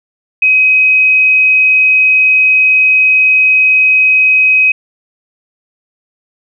sine tone, 2529 Hz, D#7, 28 cents sharp, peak -5 dBFS, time 0.42-4.72 s, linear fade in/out 5 ms, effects none

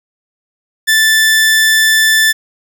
sawtooth tone, 1760 Hz, A6, in tune, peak -4 dBFS, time 0.87-2.33 s, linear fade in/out 20 ms, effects 7-bit

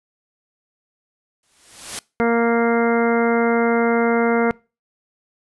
white noise with exponential growth, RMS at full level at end -25 dBFS, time 1.43-1.99 s, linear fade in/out 2 ms, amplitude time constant 120 ms
harmonic tone, 232.9 Hz, A#3, 1 cent flat, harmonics 1 / 2 / 3 / 4 / 5 / 6 / 7 / 8 / 9, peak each -19 / -18 / -24 / -28 / -31 / -26 / -34 / -36 / -29 dBFS, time 2.2-4.51 s, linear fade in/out 0 ms
effects noise-tail reverb RT60 0.3 s tail -24 dB re dry + resampled to 24000 Hz

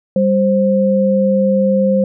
sine tone pair together, 197.03 / 526 Hz, G3 / C5, +9 / +9 cents, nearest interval octave + perfect fourth, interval 1700 cents, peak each -13 dBFS, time 0.16-2.04 s, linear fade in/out 2 ms, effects none

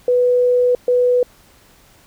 sine tone bursts at uneven times, 493.9 Hz, B4, in tune, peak -11 dBFS, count 2, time 0.08-0.75 / 0.88-1.23 s, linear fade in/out 2 ms, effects pink hiss -50 dBFS RMS until 2.06 s

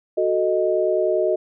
sine chord, D# diminished, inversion first, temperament equal, 370 / 440 / 622.3 Hz, F#4 / A4 / D#5, 0 / 0 / 0 cents, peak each -21 / -24 / -20 dBFS, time 0.17-1.36 s, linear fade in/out 10 ms, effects none

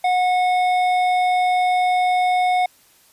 triangle tone with hard clipping, 729 Hz, F#5, 26 cents flat, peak -17 dBFS, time 0.04-2.66 s, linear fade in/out 5 ms, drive 13 dB, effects white hiss -54 dBFS RMS until 3.12 s + resampled to 32000 Hz

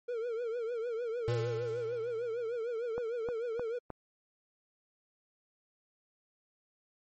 triangle tone with vibrato, 466.2 Hz, A#4, in tune, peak -31 dBFS, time 0.08-3.79 s, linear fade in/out 10 ms, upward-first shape triangle, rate 6.6 Hz, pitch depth 120 cents each way
square tone with exponential decay, 117.8 Hz, A#2, 19 cents sharp, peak -30 dBFS, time 1.28-2.57 s, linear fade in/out 0 ms, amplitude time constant 280 ms
click train, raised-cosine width 1 ms, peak -25 dBFS, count 4, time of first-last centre 2.98-3.903 s, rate 3.25 Hz
effects MP3 32 kbps

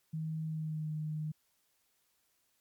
sine tone with pitch glide, 158.3 to 154.06 Hz, D#3 to D#3, +30 to -17 cents, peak -34 dBFS, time 0.13-1.32 s, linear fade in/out 10 ms, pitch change -47 cents, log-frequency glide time 0.45-0.91 s, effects white hiss -75 dBFS RMS until 2.6 s + MP3 96 kbps

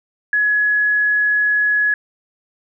sine tone, 1687 Hz, G#6, 27 cents sharp, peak -13 dBFS, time 0.33-1.94 s, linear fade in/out 2 ms, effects none

